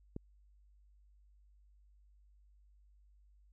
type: click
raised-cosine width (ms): 3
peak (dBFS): -28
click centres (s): 0.164
effects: added 50 Hz sine -62 dBFS peak until 3.52 s